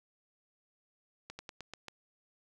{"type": "slowing click train", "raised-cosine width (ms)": 0.2, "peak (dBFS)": -26, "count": 6, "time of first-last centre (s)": [1.3, 1.883], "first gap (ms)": 90, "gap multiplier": 1.13, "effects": []}